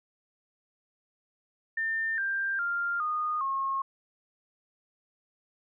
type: tone with pitch steps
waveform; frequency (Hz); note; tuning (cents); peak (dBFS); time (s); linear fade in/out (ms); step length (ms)
sine; 1800 / 1585.2 / 1396 / 1229.4 / 1082.7; A6 / G6 / F6 / D#6 / C#6; +39 / +19 / -1 / -21 / -41; -27; 1.77-3.82; 5; 410
effects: none